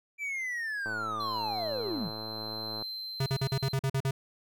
triangle linear sweep, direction down, 2349 to 120 Hz, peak -30 dBFS, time 0.18-2.11 s, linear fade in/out 50 ms
click train, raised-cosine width 1 ms, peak -27 dBFS, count 215, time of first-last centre 0.86-2.823 s, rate 109 Hz
triangle tone with tremolo, 4103 Hz, C8, 35 cents flat, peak -34 dBFS, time 1.2-3.73 s, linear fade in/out 5 ms, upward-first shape triangle, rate 0.77 Hz, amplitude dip 40%
square tone bursts, 134.9 Hz, C#3, 47 cents flat, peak -27 dBFS, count 9, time 3.2-4.11 s, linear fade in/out 5 ms, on 62 ms, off 44 ms
effects none

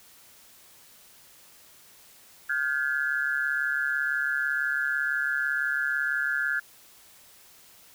sine tone cluster, 1413 / 1559 / 1697 Hz, F6 / G6 / G#6, +20 / -10 / +37 cents, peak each -29 dBFS, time 2.49-6.6 s, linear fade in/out 10 ms, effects white hiss -54 dBFS RMS until 7.94 s

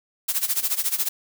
blue noise with tremolo, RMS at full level -21 dBFS, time 0.28-1.09 s, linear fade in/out 10 ms, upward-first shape sine, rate 14 Hz, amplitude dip 85%, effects none

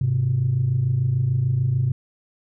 sine tone pair together, 103.02 / 129.8 Hz, G#2 / C3, -13 / -13 cents, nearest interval major third, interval 400 cents, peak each -23 / -18 dBFS, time 0.01-1.92 s, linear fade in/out 5 ms, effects tanh soft clip ceiling -12 dBFS

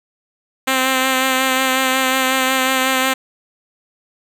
5% pulse tone with vibrato, 261.6 Hz, C4, in tune, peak -3 dBFS, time 0.67-3.14 s, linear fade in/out 10 ms, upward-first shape sine, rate 5.5 Hz, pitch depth 21 cents each way, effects none

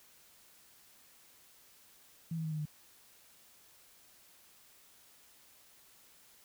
sine tone with pitch steps, 164.81 / 161.14 / 157.55 / 154.04 / 150.61 Hz, E3 / E3 / D#3 / D#3 / D3, 0 / -39 / +22 / -17 / +44 cents, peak -34 dBFS, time 2.31-2.655 s, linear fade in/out 5 ms, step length 69 ms, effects white hiss -62 dBFS RMS until 6.44 s

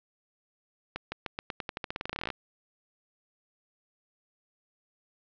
accelerating click train, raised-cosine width 0.3 ms, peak -17 dBFS, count 23, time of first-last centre 0.96-2.303 s, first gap 160 ms, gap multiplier 0.89, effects low-pass 5000 Hz 12 dB/octave

